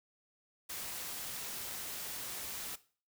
white noise, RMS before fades -42 dBFS, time 0.69-2.76 s, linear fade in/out 10 ms, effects noise-tail reverb RT60 0.4 s tail -17 dB re dry

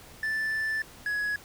triangle tone pair in turn, 1760 / 1678.4 Hz, A6 / G#6, 0 / +18 cents, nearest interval minor second, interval 82 cents, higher first, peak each -25 dBFS, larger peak neither, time 0.23-0.82 / 1.06-1.36 s, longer first, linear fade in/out 2 ms, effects pink hiss -50 dBFS RMS until 1.44 s

